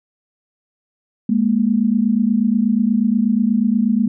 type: tone pair together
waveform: sine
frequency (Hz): 207.7 / 236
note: G#3 / A#3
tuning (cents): 0 / +22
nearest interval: major second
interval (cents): 222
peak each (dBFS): -16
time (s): 1.29-4.08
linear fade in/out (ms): 5
effects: none